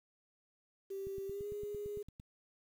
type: tone with pitch glide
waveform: sine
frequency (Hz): 390 to 413.2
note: G4 to G#4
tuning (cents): -9 to -9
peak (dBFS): -39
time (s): 0.9-2.03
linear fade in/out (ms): 10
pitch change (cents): +100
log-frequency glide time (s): 1.26-1.48
type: click train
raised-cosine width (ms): 5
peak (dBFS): -38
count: 11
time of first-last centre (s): 1.07-2.199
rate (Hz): 8.86
effects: 10-bit